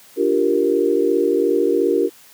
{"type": "chord", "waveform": "sine", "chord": "G minor seventh", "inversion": "second", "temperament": "equal", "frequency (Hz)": [293.7, 349.2, 392, 466.2], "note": ["D4", "F4", "G4", "Bb4"], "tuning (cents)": [0, 0, 0, 0], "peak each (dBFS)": [-22, -20, -19, -19], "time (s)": [0.16, 2.1], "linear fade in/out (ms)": 50, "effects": ["white hiss -47 dBFS RMS until 2.33 s", "high-pass 100 Hz 12 dB/octave"]}